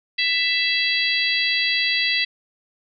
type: harmonic tone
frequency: 663 Hz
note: E5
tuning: 10 cents sharp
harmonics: 3 / 4 / 5 / 6 / 7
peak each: -23 / -24 / -25 / -26 / -26 dBFS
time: 0.18-2.25 s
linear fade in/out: 10 ms
effects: none